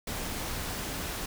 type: noise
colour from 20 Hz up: pink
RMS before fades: -35 dBFS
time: 0.07-1.26 s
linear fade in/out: 5 ms
effects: none